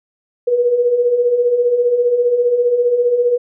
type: beating tone pair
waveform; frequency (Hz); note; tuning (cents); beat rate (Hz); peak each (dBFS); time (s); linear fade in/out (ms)
sine; 471.7 / 486.7; A#4 / B4; +20 / -25; 15; -20 / -12; 0.47-3.38; 10
effects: none